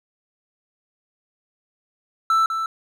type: tone with echo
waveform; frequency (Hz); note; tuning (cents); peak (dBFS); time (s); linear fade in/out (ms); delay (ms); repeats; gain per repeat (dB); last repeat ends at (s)
triangle; 1325; E6; +9; -13; 2.3-2.46; 2; 200; 1; -7; 2.66
effects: none